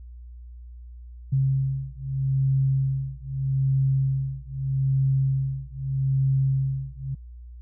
sine beating tone pair, 134.3 / 135.1 Hz, C3 / C#3, +46 / -44 cents, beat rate 0.8 Hz, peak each -24 / -24 dBFS, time 1.32-7.15 s, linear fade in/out 10 ms, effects added 60 Hz sine -39 dBFS peak until 7.61 s

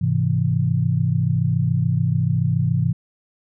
sine chord, Ab augmented, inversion none, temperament equal, 103.83 / 130.81 / 164.81 Hz, Ab2 / C3 / E3, 0 / 0 / 0 cents, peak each -22 / -20 / -21 dBFS, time 0.01-2.93 s, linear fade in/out 10 ms, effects none

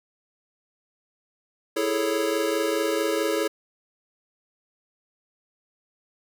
square chord, A major seventh, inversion second, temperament equal, 329.6 / 415.3 / 440 / 554.4 Hz, E4 / G#4 / A4 / C#5, 0 / 0 / 0 / 0 cents, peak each -29 dBFS, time 1.76-3.48 s, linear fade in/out 10 ms, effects none

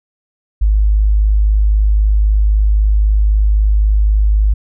sine tone, 51.91 Hz, G#1, in tune, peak -8 dBFS, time 0.61-4.54 s, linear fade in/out 10 ms, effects none

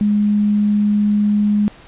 sine tone, 207.7 Hz, G#3, in tune, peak -12 dBFS, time 0.01-1.68 s, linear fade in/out 0 ms, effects pink hiss -43 dBFS RMS until 1.87 s + resampled to 8000 Hz

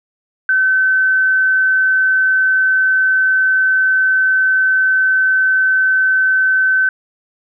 sine tone, 1529 Hz, G6, 44 cents flat, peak -10 dBFS, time 0.49-6.89 s, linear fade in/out 2 ms, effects none

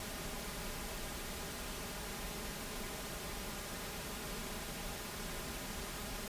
pink noise with comb filter, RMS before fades -43 dBFS, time 0-6.28 s, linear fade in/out 2 ms, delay 4.9 ms, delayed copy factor +0.5, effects resampled to 32000 Hz

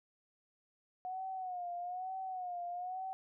sine tone with vibrato, 730 Hz, F#5, 24 cents flat, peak -38 dBFS, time 1.05-3.13 s, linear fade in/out 0 ms, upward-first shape sine, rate 1.1 Hz, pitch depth 74 cents each way, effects none

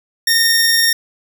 sawtooth tone pair together, 1836 / 5529 Hz, A#6 / F8, -27 / -18 cents, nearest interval octave + perfect fifth, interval 1909 cents, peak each -11 dBFS, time 0.27-0.93 s, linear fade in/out 5 ms, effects none

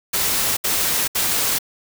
white noise bursts, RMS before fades -20 dBFS, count 3, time 0.13-1.588 s, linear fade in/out 10 ms, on 440 ms, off 69 ms, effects none

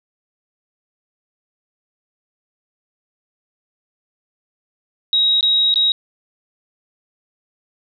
sine tone with dropouts, 3808 Hz, A#7, 36 cents sharp, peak -12 dBFS, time 5.13-5.92 s, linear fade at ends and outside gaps 1 ms, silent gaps 5.409-5.428 / 5.741-5.758 s, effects none

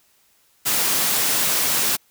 white high-pass noise, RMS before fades -20 dBFS, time 0.65-1.97 s, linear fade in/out 20 ms, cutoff 110 Hz, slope 96 dB/octave, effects white hiss -60 dBFS RMS until 2.1 s

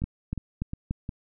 two click trains, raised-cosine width 5 ms, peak -16 / -20 dBFS, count 4 / 4, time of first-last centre 0.04-0.91 / 0.02-1.091 s, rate 3.45 / 2.8 Hz, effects none

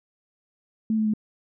sine tone with pitch steps, 220 / 217 / 214 Hz, A3 / A3 / A3, 0 / -24 / -48 cents, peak -20 dBFS, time 0.9-1.137 s, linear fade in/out 2 ms, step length 79 ms, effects none

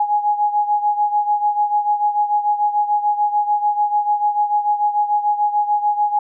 sine beating tone pair, 830.6 / 837.4 Hz, G#5 / G#5, 0 / +14 cents, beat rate 6.8 Hz, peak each -16 / -21 dBFS, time 0-6.19 s, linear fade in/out 5 ms, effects none

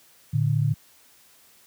sine tone pair together, 113.39 / 147.3 Hz, A#2 / D3, -47 / +6 cents, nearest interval perfect fourth, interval 453 cents, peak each -22 dBFS, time 0.33-0.74 s, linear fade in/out 10 ms, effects white hiss -56 dBFS RMS until 1.66 s + high-pass 60 Hz 12 dB/octave

